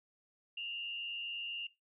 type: tone with frequency modulation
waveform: sine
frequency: 2804 Hz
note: F7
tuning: 6 cents sharp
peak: -38 dBFS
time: 0.57-1.67 s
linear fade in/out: 5 ms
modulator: 112 Hz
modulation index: 0.58
effects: noise-tail reverb RT60 0.2 s tail -18 dB re dry